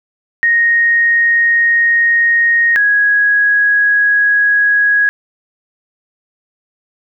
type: tone pair in turn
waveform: sine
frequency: 1864.7 / 1661.3 Hz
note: A#6 / G#6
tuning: 0 / 0 cents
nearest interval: major second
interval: 200 cents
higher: first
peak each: -8 dBFS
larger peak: neither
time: 0.43-2.76 / 2.76-5.09 s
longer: neither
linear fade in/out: 0 ms
effects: none